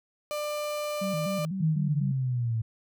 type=tone; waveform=35% pulse; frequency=595 Hz; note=D5; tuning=22 cents sharp; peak=-28 dBFS; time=0.31-1.45 s; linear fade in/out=0 ms
type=tone with vibrato; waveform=sine; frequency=174.61 Hz; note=F3; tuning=in tune; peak=-29 dBFS; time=1.01-2.12 s; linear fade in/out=10 ms; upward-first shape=square; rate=4 Hz; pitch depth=160 cents each way
type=linear sweep; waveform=sine; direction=down; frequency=161.1 to 110 Hz; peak=-25 dBFS; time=1.6-2.62 s; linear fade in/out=10 ms
effects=none